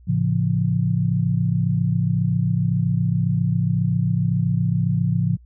sine chord, A augmented, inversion none, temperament just, 110 / 137.5 / 171.88 Hz, A2 / C#3 / E#3, 0 / -14 / -27 cents, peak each -22 / -22 / -21 dBFS, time 0.07-5.37 s, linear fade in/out 20 ms, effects added 60 Hz sine -45 dBFS peak until 5.45 s

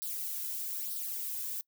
violet noise with flanger, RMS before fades -37 dBFS, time 0.02-1.61 s, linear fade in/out 0 ms, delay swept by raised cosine 0.21 to 2.01 ms, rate 1.1 Hz, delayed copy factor +0.6, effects noise-tail reverb RT60 0.1 s tail -24 dB re dry

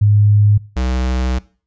sine / square tone pair in turn, 103.83 / 63.36 Hz, G#2 / B1, 0 / +45 cents, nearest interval major sixth, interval 855 cents, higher first, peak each -8 / -16 dBFS, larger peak first, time 0.01-0.58 / 0.76-1.39 s, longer second, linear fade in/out 10 ms, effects noise-tail reverb RT60 0.4 s tail -20 dB re dry + resampled to 16000 Hz

